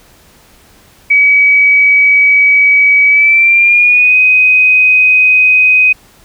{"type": "tone with pitch glide", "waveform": "sine", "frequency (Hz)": [2274, 2509], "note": ["C#7", "D#7"], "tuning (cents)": [44, 14], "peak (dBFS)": -4, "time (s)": [1.1, 5.93], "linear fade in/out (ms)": 10, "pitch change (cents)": 170, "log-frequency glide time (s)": [3.07, 4.17], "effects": ["pink hiss -44 dBFS RMS until 6.24 s"]}